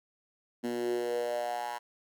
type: tone with high-pass filter sweep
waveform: 10% pulse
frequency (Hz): 120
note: B2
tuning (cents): -49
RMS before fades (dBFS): -33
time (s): 0.63-1.79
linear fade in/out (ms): 20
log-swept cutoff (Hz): 260 to 980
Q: 5.6
effects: none